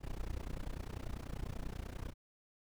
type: noise with amplitude modulation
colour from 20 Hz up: brown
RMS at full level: -38 dBFS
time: 0-2.14 s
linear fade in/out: 50 ms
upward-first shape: sine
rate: 30.2 Hz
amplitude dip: 95%
effects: none